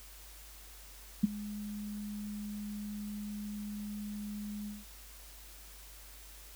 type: tone with ADSR envelope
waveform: sine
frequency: 207.7 Hz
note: G#3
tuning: in tune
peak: -19 dBFS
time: 1.23-4.85 s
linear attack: 11 ms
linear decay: 18 ms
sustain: -19 dB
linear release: 180 ms
effects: added 50 Hz sine -53 dBFS peak until 6.55 s + white hiss -54 dBFS RMS until 6.55 s